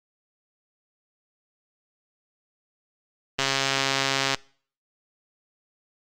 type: click train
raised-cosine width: 0.2 ms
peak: -5 dBFS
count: 131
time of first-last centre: 3.39-4.346 s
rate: 136 Hz
effects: noise-tail reverb RT60 0.5 s tail -25 dB re dry + Opus 24 kbps